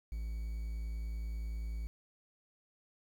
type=tone with quantisation; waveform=triangle; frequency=55.1 Hz; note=A1; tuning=3 cents sharp; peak=-34 dBFS; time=0.12-1.87 s; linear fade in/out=0 ms; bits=10; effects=none